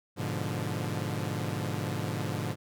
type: chord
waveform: sawtooth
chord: G# diminished seventh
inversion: none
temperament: equal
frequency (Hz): 103.83 / 123.47 / 146.83 / 174.61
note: G#2 / B2 / D3 / F3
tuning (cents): 0 / 0 / 0 / 0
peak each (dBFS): -31 / -33 / -32 / -34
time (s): 0.16-2.56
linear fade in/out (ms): 50
effects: none